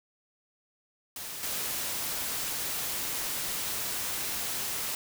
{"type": "noise with level steps", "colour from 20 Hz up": "white", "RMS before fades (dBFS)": [-39, -33], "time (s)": [1.16, 4.95], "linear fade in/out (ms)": 2, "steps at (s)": 1.43, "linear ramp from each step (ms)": 2, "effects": []}